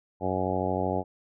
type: harmonic tone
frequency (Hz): 93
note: F#2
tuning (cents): +9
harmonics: 1 / 2 / 3 / 4 / 5 / 6 / 7 / 8 / 9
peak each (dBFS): -34 / -34 / -34 / -34 / -34 / -34 / -34 / -34 / -34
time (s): 0.2-1.04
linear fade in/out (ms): 50
effects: none